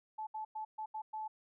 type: tone bursts at uneven times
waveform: sine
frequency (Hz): 867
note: A5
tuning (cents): -26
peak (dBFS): -38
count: 6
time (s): 0.18-0.27 / 0.34-0.45 / 0.55-0.65 / 0.78-0.86 / 0.94-1.02 / 1.13-1.28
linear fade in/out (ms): 10
effects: none